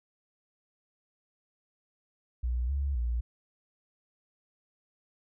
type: tone with pitch steps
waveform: sine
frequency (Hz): 60.8 / 69.7 / 59.2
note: B1 / C#2 / A#1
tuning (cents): -26 / +10 / +27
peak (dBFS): -27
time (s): 2.43-3.21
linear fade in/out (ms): 10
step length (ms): 260
effects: none